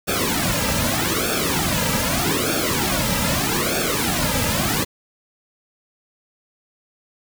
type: noise with flanger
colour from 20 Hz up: pink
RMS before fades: -21 dBFS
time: 0.07-4.85 s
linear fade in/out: 20 ms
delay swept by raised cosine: 1 to 2.8 ms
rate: 0.81 Hz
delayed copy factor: -0.95
effects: none